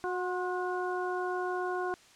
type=harmonic tone with a mistuned harmonic; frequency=364.2 Hz; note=F#4; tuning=27 cents flat; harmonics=1 / 2 / 3 / 4; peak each=-33 / -36 / -38 / -39 dBFS; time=0.04-1.94 s; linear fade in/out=0 ms; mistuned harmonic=3; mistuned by=-44 cents; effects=white hiss -58 dBFS RMS until 2.15 s + low-pass 7000 Hz 12 dB/octave